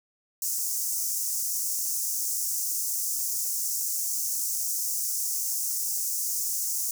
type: high-pass noise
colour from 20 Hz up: pink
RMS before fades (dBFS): -29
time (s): 0.42-6.91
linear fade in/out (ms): 2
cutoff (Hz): 5700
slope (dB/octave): 48
effects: none